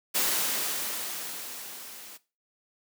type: noise with level ramp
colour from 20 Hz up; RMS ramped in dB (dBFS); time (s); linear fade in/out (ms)
white; -25 to -46; 0.14-2.18; 20
effects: noise-tail reverb RT60 0.3 s tail -18 dB re dry + high-pass 200 Hz 12 dB/octave